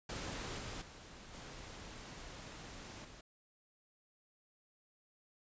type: noise with level steps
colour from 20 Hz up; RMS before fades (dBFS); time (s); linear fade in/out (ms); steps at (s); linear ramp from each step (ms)
pink; -43 / -45 / -54 / -50 / -55; 0.09-3.21; 5; 0.58 / 0.81 / 1.33 / 3.04; 10
effects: resampled to 16000 Hz